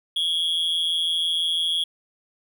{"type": "tone with amplitude modulation", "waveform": "triangle", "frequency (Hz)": 3322, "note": "G#7", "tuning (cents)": 0, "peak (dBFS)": -16, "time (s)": [0.16, 1.84], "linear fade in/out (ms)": 5, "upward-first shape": "sine", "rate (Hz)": 166, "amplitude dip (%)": 75, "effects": []}